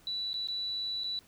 sine tone with dropouts, 3951 Hz, B7, in tune, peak -32 dBFS, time 0.07-1.19 s, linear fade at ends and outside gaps 1 ms, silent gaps 0.332-0.341 / 0.473-0.485 / 1.036-1.042 s, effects pink hiss -61 dBFS RMS until 1.27 s

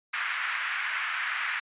white band-pass noise, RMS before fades -31 dBFS, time 0.13-1.6 s, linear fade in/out 10 ms, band 1300 to 2200 Hz, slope 24 dB/octave, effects resampled to 8000 Hz

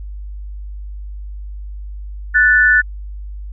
sine tone pair together, 1480 / 1760 Hz, F#6 / A6, 0 / 0 cents, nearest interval minor third, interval 300 cents, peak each -11 dBFS, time 2.34-2.82 s, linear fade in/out 20 ms, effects added 50 Hz sine -26 dBFS peak until 3.52 s

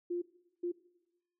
sine tone bursts at uneven times, 350 Hz, F4, 4 cents sharp, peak -32 dBFS, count 2, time 0.1-0.22 / 0.63-0.72 s, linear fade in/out 10 ms, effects noise-tail reverb RT60 1.0 s tail -19 dB re dry

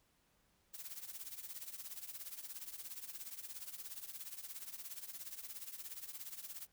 blue noise with tremolo, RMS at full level -45 dBFS, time 0.73-6.67 s, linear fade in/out 20 ms, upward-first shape triangle, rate 17 Hz, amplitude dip 85%, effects pink hiss -75 dBFS RMS until 6.72 s

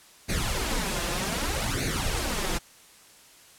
pink noise with flanger, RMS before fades -28 dBFS, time 0.28-2.59 s, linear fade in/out 20 ms, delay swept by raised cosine 0.46 to 5.86 ms, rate 0.64 Hz, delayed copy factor +0.75, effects white hiss -53 dBFS RMS until 3.58 s + low-pass 11000 Hz 12 dB/octave

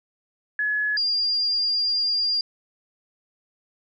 sine tone pair in turn, 1698 / 4803 Hz, G#6 / D8, +38 / +38 cents, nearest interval octave + tritone, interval 1800 cents, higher second, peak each -21 / -20 dBFS, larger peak second, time 0.59-0.97 / 0.97-2.41 s, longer second, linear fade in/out 2 ms, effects none

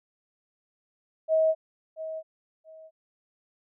sine tone with echo, 637 Hz, D#5, 41 cents sharp, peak -19 dBFS, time 1.28-1.55 s, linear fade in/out 50 ms, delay 680 ms, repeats 2, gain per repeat -13 dB, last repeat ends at 2.91 s, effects none

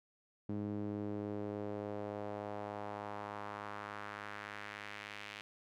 sawtooth tone with band-pass filter sweep, 103.4 Hz, G#2, 7 cents flat, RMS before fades -43 dBFS, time 0.49-5.41 s, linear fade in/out 0 ms, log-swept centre 260 to 2600 Hz, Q 1.6, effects none

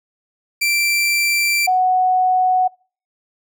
sawtooth / sine tone pair in turn, 2349 / 739.9 Hz, D7 / F#5, 0 / 0 cents, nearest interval octave + minor sixth, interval 2000 cents, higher first, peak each -12 dBFS, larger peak neither, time 0.61-1.67 / 1.67-2.68 s, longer first, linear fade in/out 10 ms, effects noise-tail reverb RT60 0.4 s tail -25 dB re dry

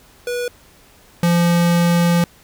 square tone pair in turn, 486.8 / 172.11 Hz, B4 / F3, -25 / -25 cents, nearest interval octave + tritone, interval 1800 cents, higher first, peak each -21 / -13 dBFS, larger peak second, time 0.27-0.48 / 1.23-2.24 s, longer second, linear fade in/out 2 ms, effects pink hiss -49 dBFS RMS until 2.43 s

